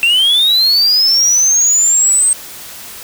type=linear sweep; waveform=sine; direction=up; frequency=2676 to 8372 Hz; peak=-5 dBFS; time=0.03-2.33 s; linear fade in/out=0 ms; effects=tanh soft clip ceiling -7 dBFS + white hiss -31 dBFS RMS until 3.03 s